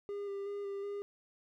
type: tone with vibrato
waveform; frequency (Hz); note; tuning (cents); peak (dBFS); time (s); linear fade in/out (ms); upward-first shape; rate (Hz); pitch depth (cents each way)
triangle; 401.5; G4; +41; -35; 0.09-1.02; 0; square; 2.7; 17
effects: none